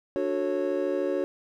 triangle chord, D major seventh, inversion none, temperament just, 293.7 / 367.1 / 440.5 / 550.6 Hz, D4 / F#4 / A4 / C#5, 0 / -14 / +2 / -12 cents, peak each -30 / -27 / -32 / -27 dBFS, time 0.16-1.24 s, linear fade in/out 0 ms, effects none

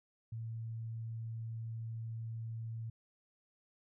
sine tone, 113.4 Hz, A#2, 47 cents flat, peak -39 dBFS, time 0.32-2.9 s, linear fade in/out 5 ms, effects none

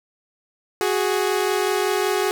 sawtooth tone pair together, 370 / 415.3 Hz, F#4 / G#4, 0 / 0 cents, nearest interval major second, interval 200 cents, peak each -18 dBFS, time 0.81-2.31 s, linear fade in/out 0 ms, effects none

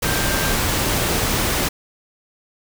sine tone in noise, 1578 Hz, G6, 11 cents sharp, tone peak -28 dBFS, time 0.04-0.54 s, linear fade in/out 10 ms, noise pink, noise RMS -20 dBFS, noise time 0.02-1.69 s, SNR -11 dB, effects none

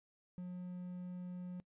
triangle tone with quantisation, 179.8 Hz, F#3, 49 cents flat, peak -40 dBFS, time 0.38-1.6 s, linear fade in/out 0 ms, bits 11, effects noise-tail reverb RT60 0.1 s tail -22 dB re dry + resampled to 8000 Hz

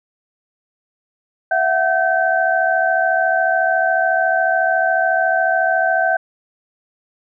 sine tone cluster, 666 / 740 / 1546 Hz, E5 / F#5 / G6, +18 / 0 / -24 cents, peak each -18 dBFS, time 1.51-6.17 s, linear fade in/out 5 ms, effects none

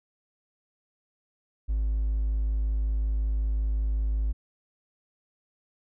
triangle tone with hard clipping, 52.7 Hz, G#1, 26 cents sharp, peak -24 dBFS, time 1.68-4.33 s, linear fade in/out 20 ms, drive 4 dB, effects none

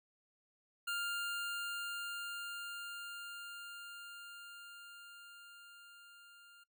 25% pulse tone with level ramp, 1400 Hz, F6, 4 cents sharp, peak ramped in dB -32 to -55 dBFS, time 0.87-6.64 s, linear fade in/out 10 ms, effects noise-tail reverb RT60 0.1 s tail -19 dB re dry

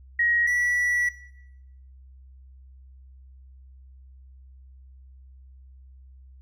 sine / triangle tone pair in turn, 1893 / 1949.6 Hz, A#6 / B6, +26 / -23 cents, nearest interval minor second, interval 51 cents, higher second, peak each -19 dBFS, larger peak neither, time 0.19-0.47 / 0.47-1.09 s, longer second, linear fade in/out 5 ms, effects noise-tail reverb RT60 0.9 s tail -19 dB re dry + added 65 Hz sine -46 dBFS peak until 6.41 s

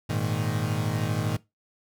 35% pulse chord, Ab suspended second, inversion none, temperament equal, 103.83 / 116.54 / 155.56 Hz, Ab2 / Bb2 / Eb3, 0 / 0 / 0 cents, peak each -28 dBFS, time 0.09-1.37 s, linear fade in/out 10 ms, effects noise-tail reverb RT60 0.2 s tail -19 dB re dry

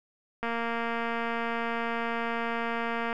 click train, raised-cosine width 0.5 ms, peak -17 dBFS, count 627, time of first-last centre 0.43-3.128 s, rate 232 Hz, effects none

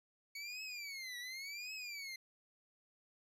25% pulse tone with vibrato, 2234 Hz, C#7, 13 cents sharp, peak -40 dBFS, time 0.35-2.16 s, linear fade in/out 5 ms, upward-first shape triangle, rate 0.9 Hz, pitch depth 260 cents each way, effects low-pass 12000 Hz 12 dB/octave

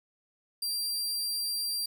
sawtooth tone, 4727 Hz, D8, 10 cents sharp, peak -27 dBFS, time 0.62-1.86 s, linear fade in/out 5 ms, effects none

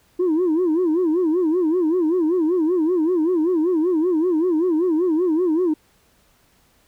sine tone with vibrato, 337.3 Hz, E4, 40 cents sharp, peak -14 dBFS, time 0.19-5.74 s, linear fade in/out 10 ms, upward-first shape sine, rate 5.2 Hz, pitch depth 170 cents each way, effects tanh soft clip ceiling -14 dBFS + pink hiss -59 dBFS RMS until 6.87 s

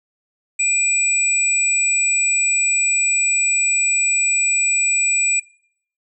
sine tone pair together, 2400 / 7875 Hz, D7 / B8, +37 / -6 cents, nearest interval octave + major sixth, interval 2057 cents, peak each -18 dBFS, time 0.59-5.4 s, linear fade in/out 10 ms, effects noise-tail reverb RT60 0.6 s tail -18 dB re dry

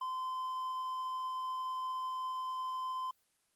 triangle tone, 1030 Hz, C6, 28 cents flat, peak -33 dBFS, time 0.01-3.11 s, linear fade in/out 5 ms, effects white hiss -75 dBFS RMS until 3.55 s + Opus 24 kbps

